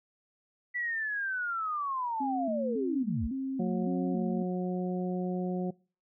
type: linear sweep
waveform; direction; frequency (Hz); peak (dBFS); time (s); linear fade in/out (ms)
sine; down; 1975.5 to 48.84; -30; 0.74-3.28; 20
type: tone with vibrato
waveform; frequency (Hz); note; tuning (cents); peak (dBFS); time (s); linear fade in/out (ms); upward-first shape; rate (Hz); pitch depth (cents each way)
sine; 246; B3; -7; -31; 2.2-4.43; 10; square; 1.8; 140
type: harmonic tone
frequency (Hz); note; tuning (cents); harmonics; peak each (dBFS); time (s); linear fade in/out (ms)
181.7; F#3; -31; 1 / 2 / 3 / 4; -30 / -36 / -40 / -42; 3.59-5.71; 10
effects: noise-tail reverb RT60 0.4 s tail -25 dB re dry